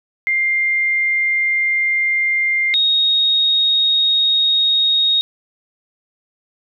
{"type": "tone pair in turn", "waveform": "sine", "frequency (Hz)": [2100, 3742], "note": ["C7", "A#7"], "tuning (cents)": [6, 6], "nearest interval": "minor seventh", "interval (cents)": 1000, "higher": "second", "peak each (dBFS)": [-14, -12], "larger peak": "second", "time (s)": [[0.27, 2.74], [2.74, 5.21]], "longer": "neither", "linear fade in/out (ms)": 0, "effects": []}